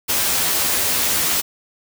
white noise with comb filter, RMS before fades -19 dBFS, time 0.08-1.42 s, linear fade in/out 20 ms, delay 12 ms, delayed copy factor +0.75, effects none

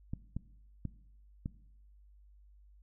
clicks, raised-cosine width 5 ms, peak -24 dBFS, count 4, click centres 0.135 / 0.366 / 0.853 / 1.459 s, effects noise-tail reverb RT60 0.8 s tail -19 dB re dry + added 50 Hz sine -57 dBFS peak until 2.82 s

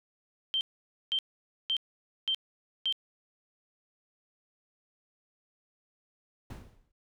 sine tone bursts, 3136 Hz, G7, in tune, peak -26 dBFS, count 5, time 0.54-2.925 s, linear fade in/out 0 ms, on 69 ms, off 510 ms
brown noise with exponential decay, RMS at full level -37 dBFS, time 6.5-6.92 s, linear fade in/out 5 ms, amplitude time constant 91 ms
effects none

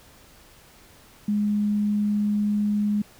sine tone, 207.7 Hz, G#3, in tune, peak -20 dBFS, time 1.28-3.02 s, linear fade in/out 5 ms, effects pink hiss -52 dBFS RMS until 3.19 s

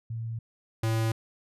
sine / square tone pair in turn, 114 / 112.24 Hz, A#2 / A2, -38 / +35 cents, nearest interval unison, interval 27 cents, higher first, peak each -31 / -25 dBFS, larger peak second, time 0.1-0.39 / 0.83-1.12 s, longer neither, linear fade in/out 5 ms, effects resampled to 32000 Hz

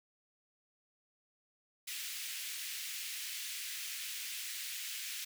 pink high-pass noise, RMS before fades -42 dBFS, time 1.87-5.25 s, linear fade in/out 10 ms, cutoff 2100 Hz, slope 24 dB/octave, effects none

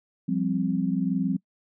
sine chord, F suspended second, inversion none, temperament equal, 174.61 / 196 / 261.6 Hz, F3 / G3 / C4, 0 / 0 / 0 cents, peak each -27 dBFS, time 0.28-1.37 s, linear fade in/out 10 ms, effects noise-tail reverb RT60 0.1 s tail -24 dB re dry

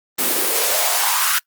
white noise with high-pass filter sweep, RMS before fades -18 dBFS, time 0.18-1.39 s, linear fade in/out 10 ms, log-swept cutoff 260 to 1400 Hz, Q 3.6, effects noise-tail reverb RT60 0.1 s tail -24 dB re dry + Opus 24 kbps

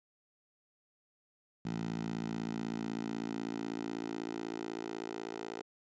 10% pulse tone with high-pass filter sweep, 56.1 Hz, A1, 34 cents sharp, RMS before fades -39 dBFS, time 1.65-5.62 s, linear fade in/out 5 ms, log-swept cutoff 170 to 430 Hz, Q 2.4, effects resampled to 16000 Hz

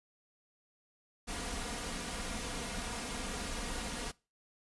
pink noise with comb filter, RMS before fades -39 dBFS, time 1.27-4.12 s, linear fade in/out 20 ms, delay 4.2 ms, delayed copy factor +0.6, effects noise-tail reverb RT60 0.3 s tail -23 dB re dry + resampled to 24000 Hz

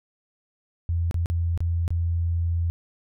sine tone with dropouts, 84.7 Hz, E2, 48 cents sharp, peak -21 dBFS, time 0.89-2.7 s, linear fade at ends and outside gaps 0 ms, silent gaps 1.111-1.143 / 1.259-1.3 / 1.576-1.605 / 1.879-1.905 s, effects none

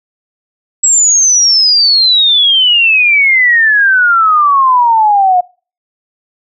sine exponential sweep, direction down, 7760 to 710 Hz, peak -5 dBFS, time 0.83-5.41 s, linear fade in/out 10 ms, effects noise-tail reverb RT60 0.4 s tail -26 dB re dry

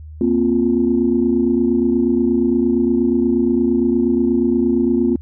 sine chord, Bb suspended second, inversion none, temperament equal, 233.1 / 261.6 / 349.2 Hz, Bb3 / C4 / F4, 0 / 0 / 0 cents, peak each -17 dBFS, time 0.21-5.16 s, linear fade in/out 2 ms, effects tanh soft clip ceiling -4 dBFS + added 77 Hz sine -32 dBFS peak until 5.21 s

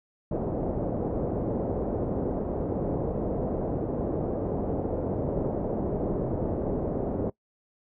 white low-pass noise, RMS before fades -29 dBFS, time 0.31-7.3 s, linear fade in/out 5 ms, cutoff 570 Hz, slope 24 dB/octave, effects noise-tail reverb RT60 0.1 s tail -21 dB re dry

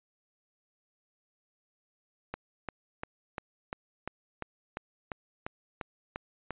click train, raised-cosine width 0.5 ms, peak -20 dBFS, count 13, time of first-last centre 2.34-6.507 s, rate 2.88 Hz, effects resampled to 8000 Hz

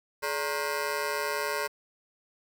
15% pulse ring-modulated tone, 502 Hz, B4, 28 cents sharp, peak -19 dBFS, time 0.22-1.68 s, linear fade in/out 20 ms, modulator 75.9 Hz, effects 8-bit

